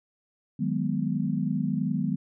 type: chord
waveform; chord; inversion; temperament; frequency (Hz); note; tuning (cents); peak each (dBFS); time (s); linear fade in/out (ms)
sine; G# minor seventh; second; equal; 155.56 / 185 / 207.7 / 246.9; D#3 / F#3 / G#3 / B3; 0 / 0 / 0 / 0; -30; 0.59-2.16; 10
effects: none